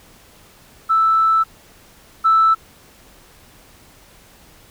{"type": "tone pair in turn", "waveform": "sine", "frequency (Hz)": [1318.5, 1318.5], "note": ["E6", "E6"], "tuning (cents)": [0, 0], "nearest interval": "unison", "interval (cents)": 0, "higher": "neither", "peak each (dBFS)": [-11, -9], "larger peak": "second", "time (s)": [[0.89, 1.44], [2.24, 2.55]], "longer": "first", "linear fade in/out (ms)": 20, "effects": ["tanh soft clip ceiling -6 dBFS", "pink hiss -48 dBFS RMS until 4.7 s"]}